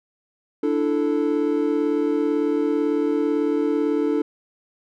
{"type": "chord", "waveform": "triangle", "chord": "D suspended second", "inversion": "none", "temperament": "equal with one note detuned", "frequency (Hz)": [293.7, 331.7, 440], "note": ["D4", "E4", "A4"], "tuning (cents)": [0, 11, 0], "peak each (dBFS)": [-20, -23, -21], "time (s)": [0.63, 4.22], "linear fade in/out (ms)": 5, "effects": []}